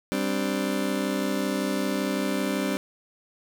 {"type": "chord", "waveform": "30% pulse", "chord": "G suspended fourth", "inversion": "none", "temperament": "just", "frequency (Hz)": [196, 261.3, 294], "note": ["G3", "C4", "D4"], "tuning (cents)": [0, -2, 2], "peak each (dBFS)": [-26, -27, -27], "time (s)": [0.12, 2.77], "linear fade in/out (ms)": 0, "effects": []}